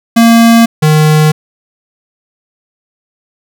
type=tone pair in turn; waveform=square; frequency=230.6 / 153.91 Hz; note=A#3 / D#3; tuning=-19 / -18 cents; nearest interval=perfect fifth; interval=699 cents; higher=first; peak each=-3 / -5 dBFS; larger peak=first; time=0.16-0.66 / 0.82-1.32 s; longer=neither; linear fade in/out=10 ms; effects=none